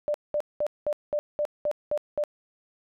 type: tone bursts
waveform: sine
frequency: 593 Hz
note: D5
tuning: 17 cents sharp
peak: -23 dBFS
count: 9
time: 0.08-2.238 s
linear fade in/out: 0 ms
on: 62 ms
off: 200 ms
effects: none